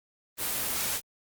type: noise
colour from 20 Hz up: white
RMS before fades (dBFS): -30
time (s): 0.37-1.01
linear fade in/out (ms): 50
effects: Opus 24 kbps